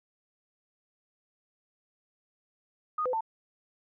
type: tone with pitch steps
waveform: sine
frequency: 1236 / 505 / 893 Hz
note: D#6 / B4 / A5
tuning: -12 / +39 / +25 cents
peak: -27 dBFS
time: 2.98-3.208 s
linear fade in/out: 5 ms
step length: 76 ms
effects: none